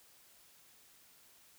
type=silence; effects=white hiss -63 dBFS RMS until 1.58 s